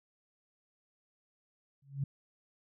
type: tone with exponential growth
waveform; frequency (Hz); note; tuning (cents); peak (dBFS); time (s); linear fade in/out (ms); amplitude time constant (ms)
sine; 138.59; C#3; 0; -27; 1.82-2.04; 5; 47
effects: none